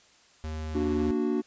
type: tone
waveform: square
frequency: 78.2 Hz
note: D#2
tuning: 9 cents sharp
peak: -33 dBFS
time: 0.44-1.11 s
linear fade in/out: 0 ms
type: chord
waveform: triangle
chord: Bb augmented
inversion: none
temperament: equal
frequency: 233.1 / 293.7 / 370 Hz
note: Bb3 / D4 / F#4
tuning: 0 / 0 / 0 cents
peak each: -27 dBFS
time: 0.74-1.42 s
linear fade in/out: 20 ms
effects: white hiss -59 dBFS RMS until 1.46 s + resampled to 16000 Hz